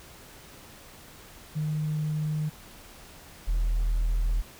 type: tone pair in turn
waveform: sine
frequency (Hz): 153.1 / 40.55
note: D#3 / E1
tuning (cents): -28 / -28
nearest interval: octave + major seventh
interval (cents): 2300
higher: first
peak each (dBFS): -25 / -20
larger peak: second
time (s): 1.55-2.5 / 3.47-4.42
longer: neither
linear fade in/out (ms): 20
effects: tanh soft clip ceiling -21 dBFS + pink hiss -49 dBFS RMS until 4.59 s